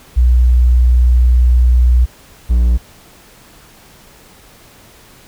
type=tone pair in turn; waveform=sine / triangle; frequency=61.2 / 59.49 Hz; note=B1 / A#1; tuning=-15 / +36 cents; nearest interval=unison; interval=49 cents; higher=first; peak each=-6 dBFS; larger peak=neither; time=0.16-2.06 / 2.49-2.78 s; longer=first; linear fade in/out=20 ms; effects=pink hiss -43 dBFS RMS until 5.27 s